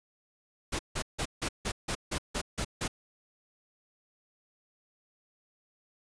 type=noise bursts; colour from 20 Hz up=pink; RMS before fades=-32 dBFS; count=10; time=0.72-2.88 s; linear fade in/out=10 ms; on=72 ms; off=160 ms; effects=resampled to 22050 Hz